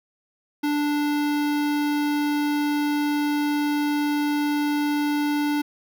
square tone with notch filter, 293.7 Hz, D4, in tune, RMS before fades -23 dBFS, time 0.63-5.62 s, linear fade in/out 10 ms, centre 7800 Hz, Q 1.3, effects none

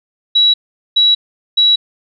sine tone bursts, 3900 Hz, B7, 23 cents flat, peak -7 dBFS, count 3, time 0.35-1.76 s, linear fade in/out 10 ms, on 190 ms, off 420 ms, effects none

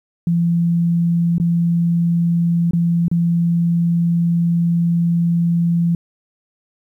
sine tone with dropouts, 170 Hz, F3, 46 cents flat, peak -13 dBFS, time 0.27-5.95 s, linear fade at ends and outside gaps 2 ms, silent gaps 1.382-1.399 / 2.71-2.733 / 3.082-3.114 s, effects 9-bit

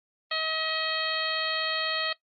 harmonic tone with a mistuned harmonic, 636 Hz, D#5, 38 cents sharp, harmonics 1 / 2 / 3 / 4 / 5 / 6 / 7, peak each -36 / -34 / -34 / -36 / -33 / -37 / -33 dBFS, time 0.31-2.13 s, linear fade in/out 5 ms, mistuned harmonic 7, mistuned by -57 cents, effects noise-tail reverb RT60 0.1 s tail -17 dB re dry + Opus 32 kbps

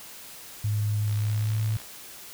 sine tone with pitch glide, 105.2 to 108.91 Hz, G#2 to A2, +23 to -17 cents, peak -23 dBFS, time 0.64-1.77 s, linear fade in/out 5 ms, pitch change +60 cents, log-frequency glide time 1.18-1.63 s
click train, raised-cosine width 0.2 ms, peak -26 dBFS, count 48, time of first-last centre 1.08-1.817 s, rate 63.8 Hz
effects white hiss -44 dBFS RMS until 2.33 s

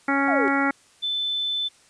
harmonic tone, 277.2 Hz, C#4, in tune, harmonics 1 / 2 / 3 / 4 / 5 / 6 / 7 / 8, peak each -23 / -31 / -27 / -33 / -25 / -33 / -28 / -31 dBFS, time 0.08-0.71 s, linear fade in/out 5 ms
sine exponential sweep, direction down, 784 to 366.6 Hz, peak -23 dBFS, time 0.28-0.48 s, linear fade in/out 0 ms
sine tone, 3520 Hz, A7, in tune, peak -23 dBFS, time 1.02-1.69 s, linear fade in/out 20 ms
effects white hiss -56 dBFS RMS until 1.89 s + resampled to 22050 Hz

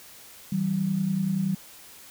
sine tone pair together, 161.5 / 192.06 Hz, E3 / G3, -35 / -35 cents, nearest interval minor third, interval 300 cents, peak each -29 / -24 dBFS, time 0.52-1.55 s, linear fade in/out 5 ms, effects white hiss -48 dBFS RMS until 2.1 s

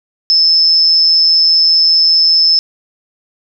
sine tone with amplitude modulation, 5240 Hz, E8, 11 cents flat, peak -4 dBFS, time 0.3-2.59 s, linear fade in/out 0 ms, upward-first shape sine, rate 165 Hz, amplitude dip 50%, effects none

